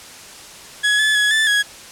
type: tone with pitch steps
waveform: 30% pulse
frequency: 1680 / 1726 / 1683 / 1757 / 1665 Hz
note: G#6 / A6 / G#6 / A6 / G#6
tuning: +19 / -34 / +23 / -3 / +4 cents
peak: -11 dBFS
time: 0.83-1.63 s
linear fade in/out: 20 ms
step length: 160 ms
effects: white hiss -38 dBFS RMS until 1.91 s + low-pass 9000 Hz 12 dB/octave